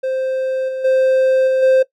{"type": "tone with level steps", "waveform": "triangle", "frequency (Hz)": 523.3, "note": "C5", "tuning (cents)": 0, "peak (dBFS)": [-15, -19, -9, -11, -7], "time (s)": [0.03, 1.83], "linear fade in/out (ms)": 10, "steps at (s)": [0.68, 0.84, 1.47, 1.62], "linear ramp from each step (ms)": 10, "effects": ["noise-tail reverb RT60 0.1 s tail -19 dB re dry"]}